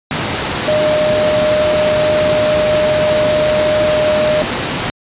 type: tone in noise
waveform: sine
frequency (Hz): 610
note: D#5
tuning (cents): -34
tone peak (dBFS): -11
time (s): 0.68-4.42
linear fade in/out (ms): 0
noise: pink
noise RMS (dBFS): -17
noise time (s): 0.11-4.9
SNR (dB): +3
effects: high-pass 100 Hz 12 dB/octave + resampled to 8000 Hz